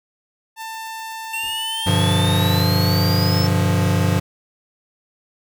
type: tone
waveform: sawtooth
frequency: 892 Hz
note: A5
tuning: 23 cents sharp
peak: -25 dBFS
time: 0.56-2.64 s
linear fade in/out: 50 ms
type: exponential sweep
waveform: square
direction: up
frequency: 2702 to 5330 Hz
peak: -24 dBFS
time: 1.33-3.47 s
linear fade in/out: 5 ms
type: noise with exponential decay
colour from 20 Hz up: brown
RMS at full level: -37 dBFS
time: 1.43-1.67 s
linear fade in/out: 5 ms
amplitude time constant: 51 ms
type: chord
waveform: square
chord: G dominant seventh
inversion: none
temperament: equal with one note detuned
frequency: 96.99 / 123.47 / 146.83 / 174.61 Hz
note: G2 / B2 / D3 / F3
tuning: -18 / 0 / 0 / 0 cents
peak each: -19 / -25 / -25 / -21 dBFS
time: 1.86-4.2 s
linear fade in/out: 10 ms
effects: none